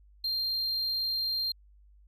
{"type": "tone", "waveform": "triangle", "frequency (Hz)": 4186, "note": "C8", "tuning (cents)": 0, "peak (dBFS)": -27, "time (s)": [0.24, 1.52], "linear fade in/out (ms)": 5, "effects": ["added 50 Hz sine -55 dBFS peak until 2.07 s"]}